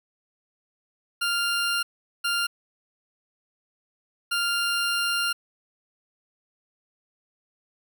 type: tone bursts at uneven times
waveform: 20% pulse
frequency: 1396.9 Hz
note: F6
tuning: in tune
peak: -18 dBFS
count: 3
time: 1.21-1.83 / 2.24-2.47 / 4.31-5.33 s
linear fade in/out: 10 ms
effects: none